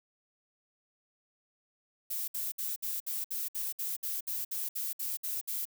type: noise bursts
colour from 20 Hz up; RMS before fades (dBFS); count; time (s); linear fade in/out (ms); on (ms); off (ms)
violet; -35; 15; 2.1-5.654; 10; 180; 61
effects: none